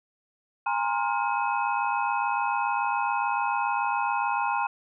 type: tone cluster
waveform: sine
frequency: 821 / 928 / 1046 / 1409 / 2549 Hz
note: G#5 / A#5 / C6 / F6 / D#7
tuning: -20 / -8 / -1 / +15 / +41 cents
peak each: -28 / -29 / -30 / -33 / -35 dBFS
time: 0.66-4.67 s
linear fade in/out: 5 ms
effects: none